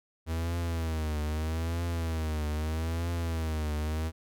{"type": "tone with vibrato", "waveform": "45% pulse", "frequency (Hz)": 80.3, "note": "E2", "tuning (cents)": -45, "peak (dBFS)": -29, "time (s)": [0.26, 4.12], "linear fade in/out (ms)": 50, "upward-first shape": "triangle", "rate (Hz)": 0.79, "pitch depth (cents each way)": 120, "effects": []}